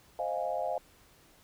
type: chord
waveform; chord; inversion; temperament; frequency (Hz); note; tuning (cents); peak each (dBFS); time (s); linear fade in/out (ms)
sine; F minor seventh; second; equal; 523.3 / 622.3 / 698.5 / 830.6; C5 / Eb5 / F5 / Ab5; 0 / 0 / 0 / 0; -37 / -35 / -34 / -38; 0.19-0.78; 2
effects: pink hiss -61 dBFS RMS until 1.43 s